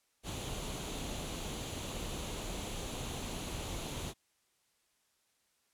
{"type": "noise with comb filter", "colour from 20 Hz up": "pink", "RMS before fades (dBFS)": -40, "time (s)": [0.23, 4.14], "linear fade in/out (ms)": 50, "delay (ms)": 0.29, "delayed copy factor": 0.5, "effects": ["white hiss -75 dBFS RMS until 5.73 s", "low-pass 11000 Hz 12 dB/octave"]}